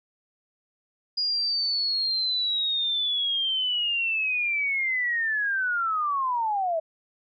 sine linear sweep, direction down, 4893 to 628 Hz, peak -23 dBFS, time 1.17-6.8 s, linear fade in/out 10 ms, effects none

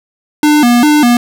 square tone with vibrato, 268.4 Hz, C4, 44 cents sharp, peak -6 dBFS, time 0.43-1.17 s, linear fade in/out 2 ms, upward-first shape square, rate 2.5 Hz, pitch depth 190 cents each way, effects none

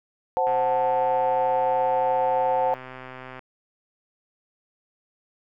sine chord, F# diminished, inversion second, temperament equal, 523.3 / 740 / 880 Hz, C5 / F#5 / A5, 0 / 0 / 0 cents, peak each -24 dBFS, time 0.37-2.74 s, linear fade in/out 0 ms
click train, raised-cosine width 0.5 ms, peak -24 dBFS, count 378, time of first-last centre 0.47-3.392 s, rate 129 Hz
effects none

